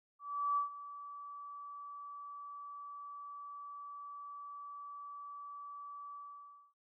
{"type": "tone with ADSR envelope", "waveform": "sine", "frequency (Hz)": 1152, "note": "D6", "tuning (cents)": -34, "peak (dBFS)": -29, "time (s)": [0.19, 6.74], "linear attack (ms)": 380, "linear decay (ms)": 120, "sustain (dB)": -16, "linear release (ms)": 600, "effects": []}